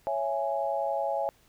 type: chord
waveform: sine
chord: C# minor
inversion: none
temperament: just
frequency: 554.4 / 665.2 / 831.5 Hz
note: C#5 / E5 / G#5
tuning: 0 / +16 / +2 cents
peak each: -31 dBFS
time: 0.07-1.29 s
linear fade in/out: 0 ms
effects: pink hiss -63 dBFS RMS until 1.48 s